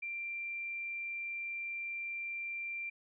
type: tone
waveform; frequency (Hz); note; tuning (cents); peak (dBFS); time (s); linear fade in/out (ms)
sine; 2365; D7; +12; -37; 0.02-2.9; 10
effects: none